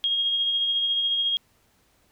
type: tone with tremolo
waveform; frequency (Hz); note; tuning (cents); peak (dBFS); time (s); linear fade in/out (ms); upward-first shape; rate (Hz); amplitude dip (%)
sine; 3260; G#7; -33; -20; 0.04-1.37; 0; sine; 14; 30
effects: pink hiss -64 dBFS RMS until 2.11 s